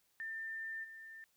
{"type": "tone with level steps", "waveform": "sine", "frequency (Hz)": 1794, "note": "A6", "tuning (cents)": 33, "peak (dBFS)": [-40, -49], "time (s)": [0.2, 1.24], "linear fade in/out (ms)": 0, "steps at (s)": 0.83, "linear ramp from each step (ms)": 20, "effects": ["white hiss -75 dBFS RMS until 1.36 s"]}